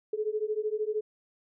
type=beating tone pair; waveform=sine; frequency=421.7 / 434.7 Hz; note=G#4 / A4; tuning=+26 / -21 cents; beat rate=13 Hz; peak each=-31 dBFS; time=0.13-1.01 s; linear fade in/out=5 ms; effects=none